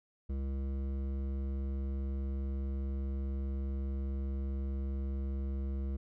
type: tone with hard clipping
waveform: triangle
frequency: 67.6 Hz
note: C#2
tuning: 43 cents flat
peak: -35 dBFS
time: 0.29-5.97 s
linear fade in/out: 10 ms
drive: 16 dB
effects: none